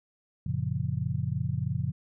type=chord; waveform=sine; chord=Gb major seventh; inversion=none; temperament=just; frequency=92.5 / 115.62 / 138.75 / 173.43 Hz; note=Gb2 / Bb2 / Db3 / F3; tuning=0 / -14 / +2 / -12 cents; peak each=-34 / -32 / -31 / -35 dBFS; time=0.46-1.92 s; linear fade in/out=5 ms; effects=none